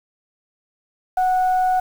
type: tone with frequency modulation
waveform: sine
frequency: 740 Hz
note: F#5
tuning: in tune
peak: -15 dBFS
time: 1.17-1.8 s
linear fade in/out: 5 ms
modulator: 729 Hz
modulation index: 0.27
effects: 7-bit